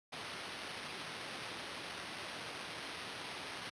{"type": "noise with sample-and-hold", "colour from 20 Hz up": "blue", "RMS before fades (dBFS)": -45, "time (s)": [0.12, 3.7], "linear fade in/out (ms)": 10, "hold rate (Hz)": 7350, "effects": ["high-pass 100 Hz 12 dB/octave", "resampled to 22050 Hz"]}